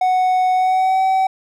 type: tone with pitch glide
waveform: triangle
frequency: 740 to 761.7 Hz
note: F#5 to G5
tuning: 0 to -50 cents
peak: -11 dBFS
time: 0.01-1.27 s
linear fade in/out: 5 ms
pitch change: +50 cents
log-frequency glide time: 0.54-1.02 s
effects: none